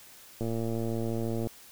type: click train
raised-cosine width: 2 ms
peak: -20 dBFS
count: 122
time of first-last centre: 0.41-1.471 s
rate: 114 Hz
effects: white hiss -52 dBFS RMS until 1.71 s